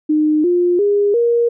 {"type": "tone with pitch steps", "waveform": "sine", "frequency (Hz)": [305.6, 353.1, 407.9, 471.3], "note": ["D#4", "F4", "G#4", "A#4"], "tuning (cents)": [-31, 19, -31, 19], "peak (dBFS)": -11, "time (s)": [0.09, 1.49], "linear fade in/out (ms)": 10, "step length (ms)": 350, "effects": []}